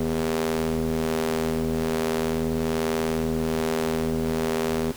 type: ring-modulated tone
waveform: sawtooth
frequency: 80.4 Hz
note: E2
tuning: 43 cents flat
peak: -16 dBFS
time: 0-4.92 s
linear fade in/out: 5 ms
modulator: 321 Hz
effects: pink hiss -41 dBFS RMS until 4.96 s